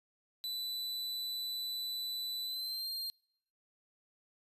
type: tone with pitch glide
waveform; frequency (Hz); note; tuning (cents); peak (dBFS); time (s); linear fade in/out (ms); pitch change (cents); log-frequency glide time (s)
45% pulse; 3985 to 4193; B7 to C8; +15 to +3; -36; 0.44-3.1; 0; +88; 2.44-2.88
effects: noise-tail reverb RT60 0.7 s tail -25 dB re dry + resampled to 32000 Hz